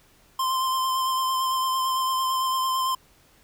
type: tone with vibrato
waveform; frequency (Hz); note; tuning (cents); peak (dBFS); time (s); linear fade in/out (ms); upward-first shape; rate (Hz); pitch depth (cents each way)
square; 1043; C6; -6; -23; 0.39-2.95; 5; sine; 8.9; 18
effects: pink hiss -58 dBFS RMS until 3.43 s